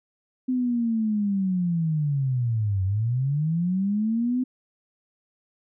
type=linear two-way sweep; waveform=sine; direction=down then up; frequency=257.7 to 92.5 to 257.7 Hz; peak=-21 dBFS; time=0.48-4.44 s; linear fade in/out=10 ms; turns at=2.84 s; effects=none